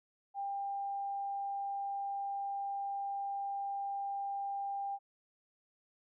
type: tone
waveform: sine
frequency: 796 Hz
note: G5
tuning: 26 cents sharp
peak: -35 dBFS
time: 0.34-4.99 s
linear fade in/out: 50 ms
effects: none